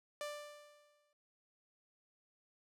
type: tone with exponential decay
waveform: sawtooth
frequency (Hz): 590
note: D5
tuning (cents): +8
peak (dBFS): -35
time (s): 0.21-1.13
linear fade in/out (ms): 1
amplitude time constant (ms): 200
effects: low-pass 12000 Hz 12 dB/octave